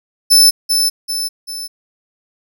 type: tone with echo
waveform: sawtooth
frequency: 5274 Hz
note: E8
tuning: in tune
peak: -3 dBFS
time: 0.3-0.51 s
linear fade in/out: 20 ms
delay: 390 ms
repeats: 3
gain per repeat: -6 dB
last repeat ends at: 1.68 s
effects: none